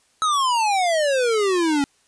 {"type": "exponential sweep", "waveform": "square", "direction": "down", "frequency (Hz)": [1303, 275], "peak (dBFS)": -18, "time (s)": [0.22, 1.84], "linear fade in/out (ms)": 0, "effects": ["white hiss -61 dBFS RMS until 2.07 s", "resampled to 22050 Hz"]}